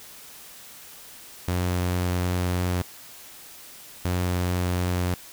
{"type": "tone pair in turn", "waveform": "sawtooth", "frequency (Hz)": [89.7, 89.7], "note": ["F2", "F2"], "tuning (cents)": [47, 47], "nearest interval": "unison", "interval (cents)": 0, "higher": "neither", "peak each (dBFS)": -19, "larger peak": "neither", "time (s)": [[1.48, 2.82], [4.05, 5.14]], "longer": "first", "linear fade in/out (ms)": 0, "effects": ["white hiss -45 dBFS RMS until 5.32 s"]}